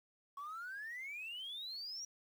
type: exponential sweep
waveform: triangle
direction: up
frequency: 1100 to 5800 Hz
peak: -40 dBFS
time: 0.37-2.05 s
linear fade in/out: 5 ms
effects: tanh soft clip ceiling -40 dBFS + 11-bit